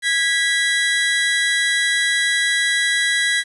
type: tone pair together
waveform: 30% pulse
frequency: 1649 / 1961 Hz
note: G#6 / B6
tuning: -13 / -13 cents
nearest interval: minor third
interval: 300 cents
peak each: -18 / -15 dBFS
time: 0.02-3.44 s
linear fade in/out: 50 ms
effects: resampled to 24000 Hz + 8-bit